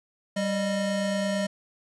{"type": "tone pair together", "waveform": "square", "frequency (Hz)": [195.1, 614.1], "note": ["G3", "D#5"], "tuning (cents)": [-8, -23], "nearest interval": "octave + minor sixth", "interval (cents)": 1985, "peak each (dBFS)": [-28, -29], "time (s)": [0.36, 1.47], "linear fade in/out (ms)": 10, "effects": ["resampled to 22050 Hz", "9-bit"]}